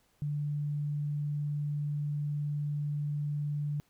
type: tone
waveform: sine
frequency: 146.83 Hz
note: D3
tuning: in tune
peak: -30 dBFS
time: 0.22-3.8 s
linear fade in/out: 0 ms
effects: pink hiss -70 dBFS RMS until 3.89 s